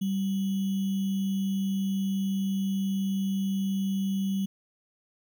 sine tone with sample-and-hold, 194.2 Hz, G3, 16 cents flat, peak -25 dBFS, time 0.01-4.46 s, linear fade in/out 10 ms, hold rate 3150 Hz, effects none

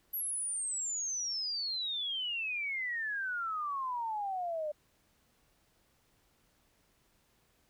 sine exponential sweep, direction down, 11840 to 590 Hz, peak -33 dBFS, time 0.13-4.72 s, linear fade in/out 10 ms, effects pink hiss -71 dBFS RMS until 7.69 s

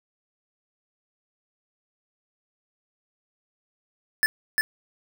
square tone with echo, 1750 Hz, A6, 10 cents flat, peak -18 dBFS, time 4.23-4.26 s, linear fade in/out 0 ms, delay 350 ms, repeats 1, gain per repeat -2 dB, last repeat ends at 4.61 s, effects none

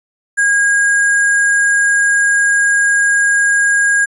sine tone with sample-and-hold, 1634 Hz, G#6, 29 cents flat, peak -9 dBFS, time 0.37-4.06 s, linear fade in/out 20 ms, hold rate 8820 Hz, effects resampled to 32000 Hz

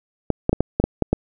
clicks, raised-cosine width 2 ms, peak -3 dBFS, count 8, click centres 0.303 / 0.494 / 0.53 / 0.606 / 0.8 / 0.84 / 1.023 / 1.13 s, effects none

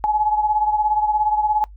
sine beating tone pair, 846 / 863 Hz, G#5 / A5, +32 / -34 cents, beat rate 17 Hz, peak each -17 / -23 dBFS, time 0.04-1.64 s, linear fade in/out 0 ms, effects noise-tail reverb RT60 0.1 s tail -22 dB re dry + added 50 Hz sine -38 dBFS peak until 1.76 s

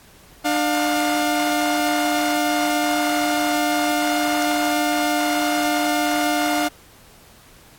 sawtooth tone pair together, 298.9 / 711 Hz, D4 / F5, +31 / +31 cents, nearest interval octave + minor third, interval 1500 cents, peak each -17 dBFS, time 0.44-6.69 s, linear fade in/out 20 ms, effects pink hiss -49 dBFS RMS until 7.78 s + AAC 64 kbps

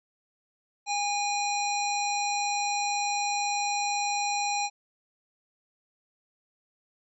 harmonic tone, 818 Hz, G#5, 26 cents flat, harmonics 1 / 3 / 5 / 7 / 9, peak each -28 / -33 / -35 / -36 / -38 dBFS, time 0.86-4.7 s, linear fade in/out 50 ms, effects none

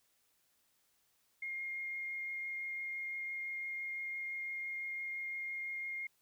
sine tone with vibrato, 2131 Hz, C7, 31 cents sharp, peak -38 dBFS, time 1.42-6.07 s, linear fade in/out 5 ms, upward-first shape triangle, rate 5.9 Hz, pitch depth 8 cents each way, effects white hiss -75 dBFS RMS until 6.21 s

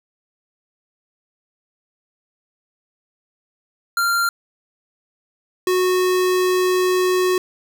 square tone pair in turn, 1386 / 367.1 Hz, F6 / F#4, -14 / -14 cents, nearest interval octave + major seventh, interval 2300 cents, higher first, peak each -17 / -16 dBFS, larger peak second, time 3.97-4.29 / 5.67-7.38 s, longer second, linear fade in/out 2 ms, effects none

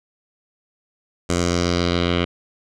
10% pulse tone with low-pass filter sweep, 87.31 Hz, F2, in tune, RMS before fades -20 dBFS, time 1.29-2.25 s, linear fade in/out 10 ms, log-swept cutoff 7700 to 3000 Hz, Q 2.6, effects none

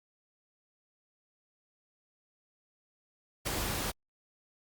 pink noise with ADSR envelope, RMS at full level -30 dBFS, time 3.45-3.92 s, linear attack 21 ms, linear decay 6 ms, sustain -4 dB, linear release 22 ms, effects Opus 48 kbps

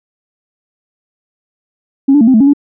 sine tone with pitch steps, 273.3 / 291.9 / 224.8 / 261.3 / 218.6 / 277.3 / 285.6 Hz, C#4 / D4 / A3 / C4 / A3 / C#4 / D4, -24 / -10 / +37 / -2 / -11 / +1 / -48 cents, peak -3 dBFS, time 2.08-2.535 s, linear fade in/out 10 ms, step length 65 ms, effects tanh soft clip ceiling 0 dBFS

